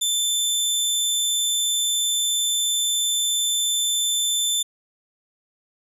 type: tone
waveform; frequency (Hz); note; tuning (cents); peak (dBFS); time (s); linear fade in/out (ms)
20% pulse; 3537; A7; +8; -14; 0.01-4.63; 10
effects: none